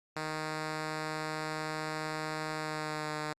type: tone with pitch glide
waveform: 5% pulse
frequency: 155.56 to 152.45 Hz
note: D#3 to D#3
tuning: 0 to -35 cents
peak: -23 dBFS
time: 0.16-3.33 s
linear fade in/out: 5 ms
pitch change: -35 cents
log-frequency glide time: 2.55-3.16 s
effects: low-pass 8000 Hz 12 dB/octave + Opus 48 kbps